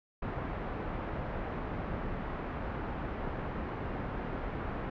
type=low-pass noise; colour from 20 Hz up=pink; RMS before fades=-37 dBFS; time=0.22-4.9 s; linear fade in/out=5 ms; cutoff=1500 Hz; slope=12 dB/octave; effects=low-pass 3000 Hz 12 dB/octave